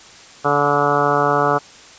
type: harmonic tone with a mistuned harmonic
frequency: 144.6 Hz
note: D3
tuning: 27 cents flat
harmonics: 1 / 2 / 3 / 4 / 5 / 6 / 7 / 8 / 9 / 10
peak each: -26 / -26 / -21 / -22 / -21 / -24 / -25 / -22 / -21 / -26 dBFS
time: 0.44-1.59 s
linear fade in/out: 20 ms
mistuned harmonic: 9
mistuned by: -15 cents
effects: white hiss -42 dBFS RMS until 1.98 s + resampled to 16000 Hz